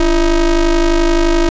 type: ring-modulated tone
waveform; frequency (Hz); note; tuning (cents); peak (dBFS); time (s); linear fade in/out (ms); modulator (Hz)
square; 157.2; D#3; +18; -7; 0-1.49; 2; 183
effects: resampled to 16000 Hz + 7-bit